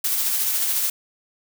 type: noise with tremolo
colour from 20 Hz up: blue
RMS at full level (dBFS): -21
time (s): 0.04-0.9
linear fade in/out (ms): 5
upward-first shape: sine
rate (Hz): 14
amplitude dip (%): 30
effects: none